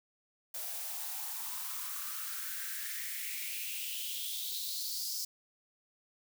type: noise with high-pass filter sweep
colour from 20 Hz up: blue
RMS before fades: -39 dBFS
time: 0.54-5.25 s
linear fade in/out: 5 ms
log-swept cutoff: 610 to 5200 Hz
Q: 5.1
effects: none